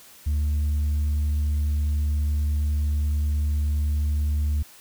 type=tone with tanh clipping; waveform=sine; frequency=74.2 Hz; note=D2; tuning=18 cents sharp; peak=-21 dBFS; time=0.26-4.63 s; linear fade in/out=10 ms; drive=2 dB; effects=white hiss -49 dBFS RMS until 4.8 s